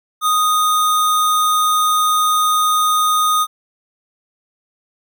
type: tone with sample-and-hold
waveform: sine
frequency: 1244.5 Hz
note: D#6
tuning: in tune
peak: -12 dBFS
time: 0.21-3.47 s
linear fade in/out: 50 ms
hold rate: 4900 Hz
effects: none